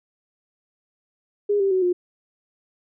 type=tone with pitch steps; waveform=sine; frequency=410.1 / 391.6 / 373.9 / 357 Hz; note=G#4 / G4 / F#4 / F4; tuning=-22 / -2 / +18 / +38 cents; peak=-17 dBFS; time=1.49-1.93 s; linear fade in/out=10 ms; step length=110 ms; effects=none